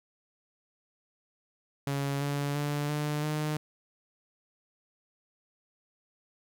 sawtooth tone with pitch steps, 140 / 142.94 / 145.95 / 149.01 / 152.14 Hz, C#3 / D3 / D3 / D3 / D#3, +18 / -47 / -10 / +25 / -39 cents, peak -25 dBFS, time 1.87-3.57 s, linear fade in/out 2 ms, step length 340 ms, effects 11-bit

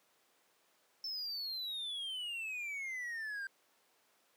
triangle exponential sweep, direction down, 5340 to 1568 Hz, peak -37 dBFS, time 1.04-3.47 s, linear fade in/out 2 ms, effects pink hiss -71 dBFS RMS until 4.36 s + high-pass 400 Hz 12 dB/octave

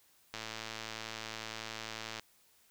click train, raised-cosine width 0.2 ms, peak -23 dBFS, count 207, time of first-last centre 0.34-2.196 s, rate 111 Hz, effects white hiss -67 dBFS RMS until 2.7 s

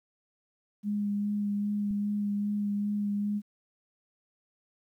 sine tone with vibrato, 205.2 Hz, G#3, 21 cents flat, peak -27 dBFS, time 0.83-3.42 s, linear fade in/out 50 ms, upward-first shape sine, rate 2.5 Hz, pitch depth 15 cents each way
click, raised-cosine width 5 ms, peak -33 dBFS, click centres 1.909 s
effects 11-bit

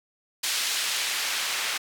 white noise with band-pass filter sweep, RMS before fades -28 dBFS, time 0.43-1.78 s, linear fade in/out 10 ms, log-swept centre 3600 to 2100 Hz, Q 0.72, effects none

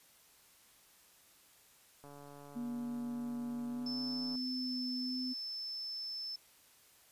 click train, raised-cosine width 1 ms, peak -40 dBFS, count 332, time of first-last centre 2.04-4.355 s, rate 143 Hz
sine tone with pitch glide, 240 to 253.5 Hz, B3 to B3, -49 to +45 cents, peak -37 dBFS, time 2.55-5.34 s, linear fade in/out 20 ms, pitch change +94 cents, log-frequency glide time 3.67-4.01 s
sine tone, 5274 Hz, E8, in tune, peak -39 dBFS, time 3.86-6.36 s, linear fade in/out 5 ms
effects white hiss -64 dBFS RMS until 7.11 s + resampled to 32000 Hz

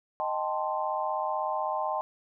sine chord, A half-diminished seventh, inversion second, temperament equal, 622.3 / 784 / 880 / 1046.5 Hz, Eb5 / G5 / A5 / C6, 0 / 0 / 0 / 0 cents, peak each -33 dBFS, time 0.2-2.01 s, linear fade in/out 0 ms, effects none

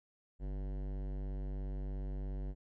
sine tone with hard clipping, 48.5 Hz, G1, 18 cents flat, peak -39 dBFS, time 0.39-2.55 s, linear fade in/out 50 ms, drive 18 dB, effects none

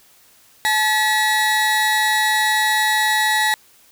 30% pulse tone pair together, 861 / 1934.9 Hz, A5 / B6, -38 / -36 cents, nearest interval octave + major second, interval 1402 cents, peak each -16 / -15 dBFS, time 0.65-3.54 s, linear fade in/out 0 ms, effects white hiss -52 dBFS RMS until 3.91 s

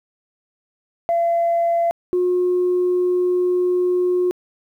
sine tone pair in turn, 680 / 360 Hz, F5 / F#4, -46 / -47 cents, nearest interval major seventh, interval 1101 cents, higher first, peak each -14 dBFS, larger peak neither, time 1.09-1.91 / 2.13-4.31 s, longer second, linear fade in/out 0 ms, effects tanh soft clip ceiling -12 dBFS + 9-bit

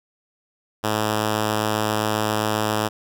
5% pulse tone, 107.5 Hz, A2, 40 cents flat, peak -9 dBFS, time 0.83-2.89 s, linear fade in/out 20 ms, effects none

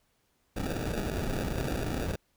pink noise with sample-and-hold, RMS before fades -32 dBFS, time 0.56-2.16 s, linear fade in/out 5 ms, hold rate 1050 Hz, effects pink hiss -72 dBFS RMS until 2.36 s

